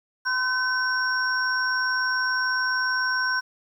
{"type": "tone cluster", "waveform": "sine", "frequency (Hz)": [1023, 1527, 5550], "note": ["C6", "G6", "F8"], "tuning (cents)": [-39, -46, -12], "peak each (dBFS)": [-29, -23, -30], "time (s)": [0.25, 3.41], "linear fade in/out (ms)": 20, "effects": ["9-bit"]}